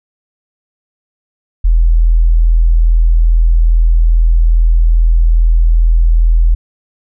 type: tone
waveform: sine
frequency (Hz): 41.2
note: E1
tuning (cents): 0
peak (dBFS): -5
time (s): 1.64-6.55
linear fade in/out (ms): 10
effects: none